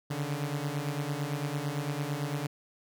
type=beating tone pair; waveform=sawtooth; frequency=140.5 / 149.4 Hz; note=C#3 / D3; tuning=+24 / +30 cents; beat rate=8.9 Hz; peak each=-30 dBFS; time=0.1-2.47 s; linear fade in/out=10 ms; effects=none